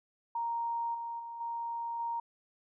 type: tone with level steps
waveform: sine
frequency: 932.3 Hz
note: A#5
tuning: in tune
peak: -31 / -36 / -40 / -34 / -32 dBFS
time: 0.35-2.2 s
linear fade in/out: 5 ms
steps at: 0.94 / 1.19 / 1.4 / 1.99 s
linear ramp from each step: 10 ms
effects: none